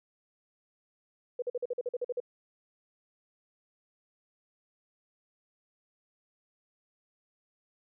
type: tone bursts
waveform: sine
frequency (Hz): 490.3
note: B4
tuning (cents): -13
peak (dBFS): -29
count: 11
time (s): 1.39-2.202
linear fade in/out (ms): 5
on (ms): 32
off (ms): 46
effects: none